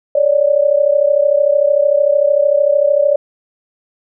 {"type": "tone pair together", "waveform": "sine", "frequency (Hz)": [560, 593.3], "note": ["C#5", "D5"], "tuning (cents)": [18, 18], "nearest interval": "minor second", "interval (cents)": 100, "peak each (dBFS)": -12, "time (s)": [0.15, 3.16], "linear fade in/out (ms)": 5, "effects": []}